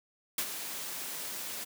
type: noise with ADSR envelope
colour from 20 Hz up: white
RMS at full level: -30 dBFS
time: 0.38-1.65 s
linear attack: 4 ms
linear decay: 65 ms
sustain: -9 dB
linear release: 17 ms
effects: high-pass 150 Hz 12 dB/octave